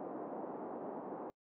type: band-pass noise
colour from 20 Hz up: pink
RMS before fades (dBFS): -44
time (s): 0-1.3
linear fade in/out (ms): 0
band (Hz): 240 to 900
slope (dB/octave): 24
effects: noise-tail reverb RT60 0.1 s tail -25 dB re dry